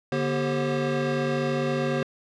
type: tone cluster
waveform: square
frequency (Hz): 146 / 240.6 / 388.6 / 535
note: D3 / B3 / G4 / C5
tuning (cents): -10 / -45 / -15 / +38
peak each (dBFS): -30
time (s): 0.12-2.03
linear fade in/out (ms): 2
effects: low-pass 4000 Hz 12 dB/octave